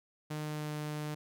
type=tone with pitch glide; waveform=sawtooth; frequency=152.2 to 150.71 Hz; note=D#3 to D3; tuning=-38 to +45 cents; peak=-32 dBFS; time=0.3-1.15 s; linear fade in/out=10 ms; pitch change=-17 cents; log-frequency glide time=0.41-0.72 s; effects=none

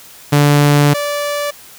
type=tone pair in turn; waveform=sawtooth; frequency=145.4 / 581.6 Hz; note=D3 / D5; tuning=-17 / -17 cents; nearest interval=2 octaves; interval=2400 cents; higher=second; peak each=-4 / -13 dBFS; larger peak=first; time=0.32-0.94 / 0.94-1.51 s; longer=first; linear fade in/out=10 ms; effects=white hiss -39 dBFS RMS until 1.78 s

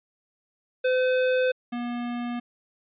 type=tone pair in turn; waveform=square; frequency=510 / 240.7 Hz; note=C5 / B3; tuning=-44 / -44 cents; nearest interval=octave + minor second; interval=1300 cents; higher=first; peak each=-21 / -29 dBFS; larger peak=first; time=0.84-1.52 / 1.72-2.4 s; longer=neither; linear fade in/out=10 ms; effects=resampled to 8000 Hz

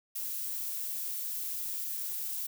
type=noise; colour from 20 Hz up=violet; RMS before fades=-36 dBFS; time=0.15-2.47 s; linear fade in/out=10 ms; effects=none

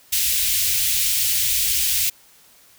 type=band-stop noise; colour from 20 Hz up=white; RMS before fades=-20 dBFS; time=0.12-2.1 s; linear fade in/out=10 ms; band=100 to 2300 Hz; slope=24 dB/octave; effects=white hiss -52 dBFS RMS until 2.78 s

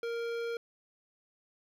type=tone with hard clipping; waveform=sine; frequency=466.2 Hz; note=A#4; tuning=in tune; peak=-35 dBFS; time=0.03-0.57 s; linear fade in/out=2 ms; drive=15 dB; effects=none

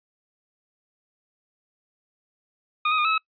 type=tone with pitch steps; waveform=25% pulse; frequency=1228 / 1259 / 1219 / 1297 / 1290 Hz; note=D#6 / D#6 / D#6 / E6 / E6; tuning=-23 / +20 / -36 / -28 / -38 cents; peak=-16 dBFS; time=2.85-3.18 s; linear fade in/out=5 ms; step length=66 ms; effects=noise-tail reverb RT60 0.1 s tail -25 dB re dry + resampled to 11025 Hz

